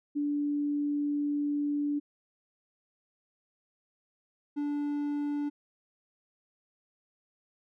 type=tone pair in turn; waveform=sine / triangle; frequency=290.9 / 290.9 Hz; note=D4 / D4; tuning=-16 / -16 cents; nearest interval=unison; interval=0 cents; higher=neither; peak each=-27 dBFS; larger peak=neither; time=0.15-2 / 4.56-5.5 s; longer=first; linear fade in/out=20 ms; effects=none